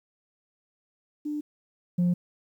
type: tone pair in turn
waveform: sine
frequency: 297.6 / 176.56 Hz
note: D4 / F3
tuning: +23 / +19 cents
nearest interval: major sixth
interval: 904 cents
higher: first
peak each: -28 / -18 dBFS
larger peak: second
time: 1.25-1.41 / 1.98-2.14 s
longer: neither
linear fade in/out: 10 ms
effects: tanh soft clip ceiling -19 dBFS + 10-bit